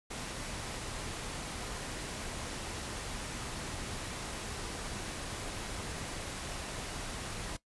pink noise, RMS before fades -40 dBFS, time 0.1-7.57 s, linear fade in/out 10 ms, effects noise-tail reverb RT60 0.1 s tail -17 dB re dry + resampled to 24000 Hz

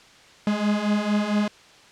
45% pulse beating tone pair, 205.5 / 209.9 Hz, G#3 / G#3, -18 / +19 cents, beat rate 4.4 Hz, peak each -26 / -22 dBFS, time 0.47-1.48 s, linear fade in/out 2 ms, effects white hiss -50 dBFS RMS until 1.91 s + low-pass 5000 Hz 12 dB/octave

